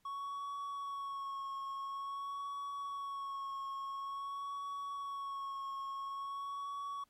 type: tone with vibrato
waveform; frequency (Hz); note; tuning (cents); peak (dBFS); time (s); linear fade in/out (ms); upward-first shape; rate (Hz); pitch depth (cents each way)
triangle; 1108.7; C#6; 0; -37; 0.05-7.04; 5; sine; 0.48; 26
effects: pink hiss -75 dBFS RMS until 7.09 s + MP3 64 kbps